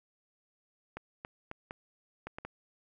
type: clicks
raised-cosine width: 0.5 ms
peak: -25 dBFS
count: 7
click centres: 0.97 / 1.249 / 1.514 / 1.709 / 2.27 / 2.385 / 2.45 s
effects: none